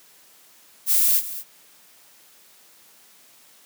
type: noise with echo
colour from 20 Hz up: violet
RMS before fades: -18 dBFS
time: 0.86-1.22 s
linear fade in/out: 50 ms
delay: 220 ms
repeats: 1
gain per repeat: -14 dB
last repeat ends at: 1.44 s
effects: white hiss -53 dBFS RMS until 3.65 s + high-pass 150 Hz 12 dB/octave